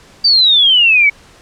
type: exponential sweep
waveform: sine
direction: down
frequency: 4699 to 2217 Hz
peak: -6 dBFS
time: 0.24-1.1 s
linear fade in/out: 10 ms
effects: pink hiss -43 dBFS RMS until 1.41 s + low-pass 8000 Hz 12 dB/octave